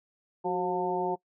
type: harmonic tone with a mistuned harmonic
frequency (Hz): 178.8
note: F3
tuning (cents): +41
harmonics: 1 / 2 / 3 / 4 / 5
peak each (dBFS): -38 / -30 / -37 / -33 / -32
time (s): 0.44-1.16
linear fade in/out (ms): 20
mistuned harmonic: 2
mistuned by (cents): +54
effects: noise-tail reverb RT60 0.1 s tail -22 dB re dry